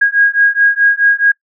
sine beating tone pair, 1636 / 1640.7 Hz, G#6 / G#6, -26 / -22 cents, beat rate 4.7 Hz, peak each -11 dBFS, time 0.01-1.32 s, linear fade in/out 10 ms, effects noise-tail reverb RT60 0.1 s tail -24 dB re dry

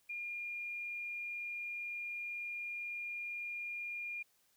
sine tone, 2414 Hz, D7, 47 cents sharp, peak -39 dBFS, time 0.09-4.23 s, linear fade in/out 10 ms, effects white hiss -73 dBFS RMS until 4.56 s

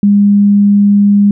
sine tone, 203 Hz, G#3, 39 cents flat, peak -4 dBFS, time 0.03-1.31 s, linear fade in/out 2 ms, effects none

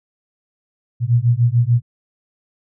sine beating tone pair, 116.3 / 123.1 Hz, A#2 / B2, -4 / -5 cents, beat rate 6.8 Hz, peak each -15 dBFS, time 1-1.82 s, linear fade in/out 50 ms, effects none

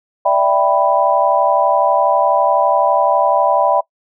sine chord, E minor seventh, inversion third, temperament equal, 587.3 / 659.3 / 784 / 987.8 Hz, D5 / E5 / G5 / B5, 0 / 0 / 0 / 0 cents, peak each -16 dBFS, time 0.25-3.81 s, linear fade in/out 10 ms, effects noise-tail reverb RT60 0.1 s tail -23 dB re dry

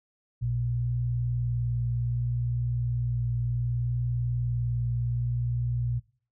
sine tone pair together, 60 / 119.67 Hz, B1 / A#2, -49 / +46 cents, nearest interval octave, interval 1195 cents, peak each -35 / -26 dBFS, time 0.41-6 s, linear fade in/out 20 ms, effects noise-tail reverb RT60 0.4 s tail -20 dB re dry

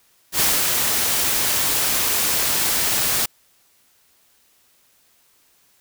white noise with ADSR envelope, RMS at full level -17 dBFS, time 0.32-3.26 s, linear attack 83 ms, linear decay 230 ms, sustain -3 dB, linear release 8 ms, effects white hiss -59 dBFS RMS until 5.8 s

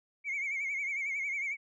sine tone with vibrato, 2217 Hz, C#7, in tune, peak -30 dBFS, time 0.24-1.57 s, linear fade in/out 50 ms, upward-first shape triangle, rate 11 Hz, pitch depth 98 cents each way, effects tanh soft clip ceiling -29 dBFS

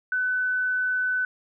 sine tone, 1504 Hz, F#6, 28 cents sharp, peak -22 dBFS, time 0.12-1.25 s, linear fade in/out 2 ms, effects none

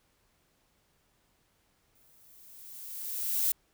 violet noise with exponential growth, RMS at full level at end -26 dBFS, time 1.95-3.52 s, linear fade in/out 5 ms, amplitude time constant 340 ms, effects pink hiss -71 dBFS RMS until 3.73 s

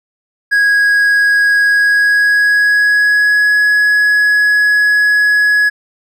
triangle tone with pitch glide, 1653 to 1680.9 Hz, G#6 to G#6, -9 to +20 cents, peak -6 dBFS, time 0.51-5.7 s, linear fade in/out 20 ms, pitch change +29 cents, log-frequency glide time 1.68-3.56 s, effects none

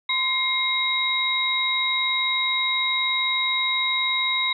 sine tone cluster, 1033 / 2125 / 3812 Hz, C6 / C7 / A#7, -22 / +26 / +38 cents, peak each -29 / -24 / -23 dBFS, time 0.09-4.53 s, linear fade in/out 5 ms, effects none

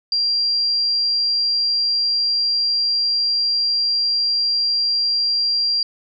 sine tone, 4753 Hz, D8, 20 cents sharp, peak -16 dBFS, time 0.12-5.83 s, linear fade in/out 2 ms, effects none

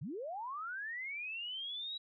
sine linear sweep, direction up, 111.2 to 3900 Hz, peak -39 dBFS, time 0.01-1.98 s, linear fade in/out 10 ms, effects none

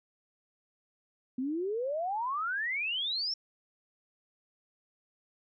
sine exponential sweep, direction up, 246.9 to 5520 Hz, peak -30 dBFS, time 1.38-3.34 s, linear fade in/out 5 ms, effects none

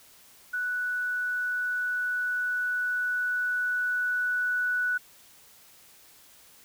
sine tone with level ramp, 1480 Hz, F#6, in tune, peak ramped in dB -27 to -24 dBFS, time 0.53-4.98 s, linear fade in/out 10 ms, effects white hiss -55 dBFS RMS until 6.64 s

